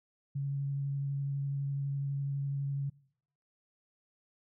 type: tone with vibrato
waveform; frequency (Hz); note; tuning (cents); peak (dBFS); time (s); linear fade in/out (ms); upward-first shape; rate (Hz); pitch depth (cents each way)
sine; 139.5; C#3; +11; -31; 0.35-2.9; 10; triangle; 12; 13
effects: noise-tail reverb RT60 0.7 s tail -23 dB re dry